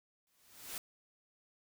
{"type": "noise with exponential growth", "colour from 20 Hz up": "white", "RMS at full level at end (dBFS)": -40, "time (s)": [0.27, 0.78], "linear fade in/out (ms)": 1, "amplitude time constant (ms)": 110, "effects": []}